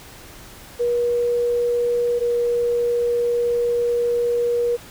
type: tone pair in turn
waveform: sine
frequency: 479.9 / 477.7 Hz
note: B4 / A#4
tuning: -50 / +42 cents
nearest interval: unison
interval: 8 cents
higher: first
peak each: -17 dBFS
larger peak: neither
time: 0.79-2.2 / 2.2-4.77 s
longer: second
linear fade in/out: 20 ms
effects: pink hiss -42 dBFS RMS until 4.9 s